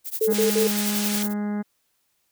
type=noise with tremolo; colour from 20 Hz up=violet; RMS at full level=-26 dBFS; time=0.04-1.34 s; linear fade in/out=50 ms; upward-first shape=triangle; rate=11 Hz; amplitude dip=100%
type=tone bursts; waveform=sine; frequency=440 Hz; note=A4; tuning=in tune; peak=-18 dBFS; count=3; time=0.21-0.674 s; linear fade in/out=5 ms; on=120 ms; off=52 ms
type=harmonic tone; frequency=207.3 Hz; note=G#3; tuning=3 cents flat; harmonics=1 / 2 / 3 / 4 / 5 / 6 / 7 / 8 / 9 / 10; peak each=-24 / -37 / -42 / -40 / -50 / -48 / -48 / -47 / -55 / -51 dBFS; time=0.27-1.63 s; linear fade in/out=20 ms
type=band-pass noise; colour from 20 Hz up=white; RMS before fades=-30 dBFS; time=0.34-1.23 s; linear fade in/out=5 ms; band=1600 to 9700 Hz; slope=12 dB/octave
effects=white hiss -70 dBFS RMS until 2.31 s